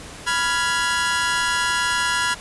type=chord; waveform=sawtooth; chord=F diminished; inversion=second; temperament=equal with one note detuned; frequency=987.8 / 1396.9 / 1673.7 Hz; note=Cb6 / F6 / Ab6; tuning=0 / 0 / +13 cents; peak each=-20 dBFS; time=0.26-2.35 s; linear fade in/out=20 ms; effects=pink hiss -38 dBFS RMS until 2.4 s + resampled to 24000 Hz